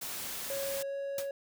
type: noise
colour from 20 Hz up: white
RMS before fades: -39 dBFS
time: 0.01-0.83 s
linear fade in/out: 10 ms
type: tone with pitch glide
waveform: triangle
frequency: 552 to 555.5 Hz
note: C#5 to C#5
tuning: -7 to +4 cents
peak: -32 dBFS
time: 0.5-1.31 s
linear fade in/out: 2 ms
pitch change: +11 cents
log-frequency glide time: 0.86-0.95 s
type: noise with exponential decay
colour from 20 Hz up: white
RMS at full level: -34 dBFS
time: 1.18-1.31 s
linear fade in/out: 2 ms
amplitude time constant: 27 ms
effects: none